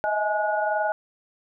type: tone cluster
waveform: sine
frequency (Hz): 628 / 650 / 841 / 1455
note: D#5 / E5 / G#5 / F#6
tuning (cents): +16 / -24 / +22 / -29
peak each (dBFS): -26 / -32 / -25 / -29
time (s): 0.04-0.92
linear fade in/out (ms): 0
effects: none